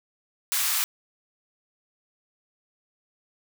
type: high-pass noise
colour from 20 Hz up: white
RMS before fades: -25 dBFS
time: 0.52-0.84 s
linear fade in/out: 0 ms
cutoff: 940 Hz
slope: 24 dB/octave
effects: none